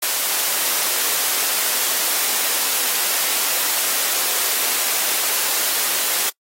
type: high-pass noise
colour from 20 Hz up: white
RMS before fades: -20 dBFS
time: 0.02-6.3 s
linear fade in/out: 10 ms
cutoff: 400 Hz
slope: 12 dB/octave
effects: noise-tail reverb RT60 0.1 s tail -26 dB re dry + AAC 48 kbps